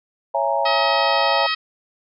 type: chord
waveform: sine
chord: A# half-diminished seventh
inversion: first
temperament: equal with one note detuned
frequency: 554.4 / 666.5 / 830.6 / 932.3 Hz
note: C#5 / E5 / G#5 / A#5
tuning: 0 / +19 / 0 / 0 cents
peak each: -23 dBFS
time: 0.34-1.47 s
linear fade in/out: 10 ms
type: harmonic tone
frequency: 636 Hz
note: D#5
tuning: 38 cents sharp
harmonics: 2 / 3 / 4 / 5 / 6 / 7 / 8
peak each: -24 / -26 / -27 / -28 / -29 / -29 / -30 dBFS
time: 0.65-1.55 s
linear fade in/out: 10 ms
effects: none